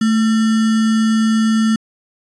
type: tone with sample-and-hold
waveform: sine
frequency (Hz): 220.7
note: A3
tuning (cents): +5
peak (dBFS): -11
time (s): 0.01-1.76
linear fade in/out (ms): 5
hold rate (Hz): 1575
effects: resampled to 22050 Hz